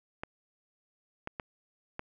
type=clicks; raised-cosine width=0.5 ms; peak=-21 dBFS; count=4; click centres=0.235 / 1.274 / 1.398 / 1.994 s; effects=none